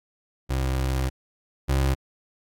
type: tone pair in turn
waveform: 30% pulse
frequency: 65.6 / 67.33 Hz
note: C2 / C#2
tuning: +5 / -50 cents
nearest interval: unison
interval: 45 cents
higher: second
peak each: -20 / -17 dBFS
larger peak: second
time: 0.49-1.1 / 1.68-1.95 s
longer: first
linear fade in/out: 20 ms
effects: AAC 48 kbps